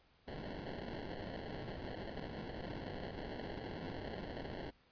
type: noise with sample-and-hold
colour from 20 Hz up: white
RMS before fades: -45 dBFS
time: 0.27-4.71 s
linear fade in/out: 10 ms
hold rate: 1225 Hz
effects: pink hiss -70 dBFS RMS until 4.91 s + resampled to 11025 Hz